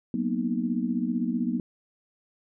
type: chord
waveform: sine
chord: B major seventh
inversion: second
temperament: equal with one note detuned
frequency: 185 / 233.1 / 248.7 / 311.1 Hz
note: F#3 / A#3 / B3 / D#4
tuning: 0 / 0 / +12 / 0 cents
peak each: -32 / -28 / -29 / -34 dBFS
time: 0.14-1.6 s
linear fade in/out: 2 ms
effects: none

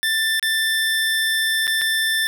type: tone with dropouts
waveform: 25% pulse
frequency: 1775 Hz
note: A6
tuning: 15 cents sharp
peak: -14 dBFS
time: 0.03-2.27 s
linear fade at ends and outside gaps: 0 ms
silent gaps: 0.396-0.427 / 1.67-1.677 / 1.813-1.817 s
effects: 9-bit

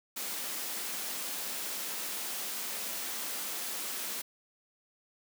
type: high-pass noise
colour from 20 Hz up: white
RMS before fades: -37 dBFS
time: 0.16-4.22 s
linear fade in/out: 10 ms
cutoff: 170 Hz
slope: 96 dB/octave
effects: none

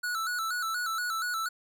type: tone with vibrato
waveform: square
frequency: 1390 Hz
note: F6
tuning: 9 cents flat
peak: -30 dBFS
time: 0.03-1.49 s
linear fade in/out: 10 ms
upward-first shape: square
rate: 4.2 Hz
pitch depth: 87 cents each way
effects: none

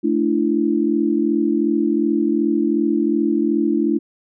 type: chord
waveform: sine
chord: A suspended fourth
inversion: none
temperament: equal with one note detuned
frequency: 220 / 293.7 / 336.4 Hz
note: A3 / D4 / E4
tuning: 0 / 0 / +35 cents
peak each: -21 / -19 / -19 dBFS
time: 0.03-3.99 s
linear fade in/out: 20 ms
effects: none

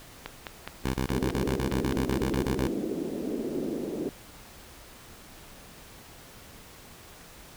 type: click train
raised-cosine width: 0.3 ms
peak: -18 dBFS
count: 11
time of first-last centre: 0.26-2.339 s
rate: 4.81 Hz
type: tone bursts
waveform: 10% pulse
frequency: 65.41 Hz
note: C2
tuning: in tune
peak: -18 dBFS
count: 15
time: 0.84-2.676 s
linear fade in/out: 10 ms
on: 100 ms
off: 24 ms
type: band-pass noise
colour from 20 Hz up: pink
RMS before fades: -32 dBFS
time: 1.11-4.09 s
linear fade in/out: 0 ms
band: 240 to 410 Hz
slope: 24 dB/octave
effects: pink hiss -49 dBFS RMS until 7.56 s

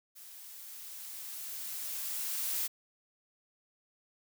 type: noise with level ramp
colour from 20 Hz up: blue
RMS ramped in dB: -51 to -33 dBFS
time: 0.15-2.68 s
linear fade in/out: 20 ms
effects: none

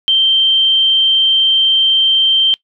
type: tone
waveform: sine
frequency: 3136 Hz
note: G7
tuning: in tune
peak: -8 dBFS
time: 0.08-2.54 s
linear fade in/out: 0 ms
effects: noise-tail reverb RT60 0.1 s tail -22 dB re dry

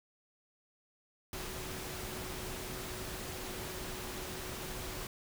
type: tone in noise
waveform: sine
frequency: 370 Hz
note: F#4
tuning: in tune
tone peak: -48 dBFS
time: 1.33-5.07 s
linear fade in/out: 2 ms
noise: pink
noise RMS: -42 dBFS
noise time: 1.33-5.07 s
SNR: -9 dB
effects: none

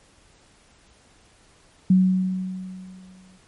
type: tone with exponential decay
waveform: sine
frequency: 186.1 Hz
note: F#3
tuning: 10 cents sharp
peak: -11 dBFS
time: 1.9-3.38 s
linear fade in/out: 5 ms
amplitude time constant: 320 ms
effects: pink hiss -56 dBFS RMS until 3.47 s + MP3 48 kbps

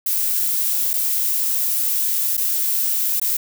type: noise with dropouts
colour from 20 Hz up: violet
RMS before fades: -20 dBFS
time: 0.06-3.37 s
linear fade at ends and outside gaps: 5 ms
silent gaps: 0.933-0.938 / 2.369-2.376 / 3.199-3.215 s
effects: none

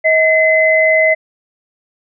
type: tone pair together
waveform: sine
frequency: 635 / 2041 Hz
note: D#5 / C7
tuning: +35 / -44 cents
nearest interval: octave + minor sixth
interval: 2021 cents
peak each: -11 dBFS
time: 0.04-1.15 s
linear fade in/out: 20 ms
effects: none

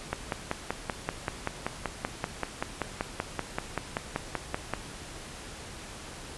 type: click train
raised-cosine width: 0.5 ms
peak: -13 dBFS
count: 25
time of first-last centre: 0.13-4.737 s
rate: 5.21 Hz
effects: pink hiss -43 dBFS RMS until 6.37 s + resampled to 24000 Hz

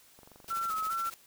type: click train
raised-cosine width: 1 ms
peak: -39 dBFS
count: 17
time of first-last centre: 0.19-0.868 s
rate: 23.6 Hz
type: noise with tremolo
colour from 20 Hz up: white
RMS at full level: -42 dBFS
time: 0.48-1.14 s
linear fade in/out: 0 ms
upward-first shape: triangle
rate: 14 Hz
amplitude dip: 80%
type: tone with vibrato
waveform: sine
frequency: 1318.5 Hz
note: E6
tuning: in tune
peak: -30 dBFS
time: 0.5-1.1 s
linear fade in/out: 10 ms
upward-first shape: square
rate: 2.5 Hz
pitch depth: 40 cents each way
effects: white hiss -60 dBFS RMS until 1.26 s

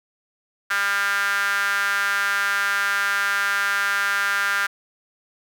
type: tone with high-pass filter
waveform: sawtooth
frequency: 200 Hz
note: G3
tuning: 35 cents sharp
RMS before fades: -22 dBFS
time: 0.7-4.67 s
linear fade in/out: 10 ms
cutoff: 1500 Hz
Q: 6.5
effects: none

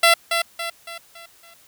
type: tone with echo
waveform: 10% pulse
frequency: 675 Hz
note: E5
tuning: 41 cents sharp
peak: -3 dBFS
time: 0.03-0.14 s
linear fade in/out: 5 ms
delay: 280 ms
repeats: 5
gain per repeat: -7 dB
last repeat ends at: 1.54 s
effects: white hiss -53 dBFS RMS until 1.67 s

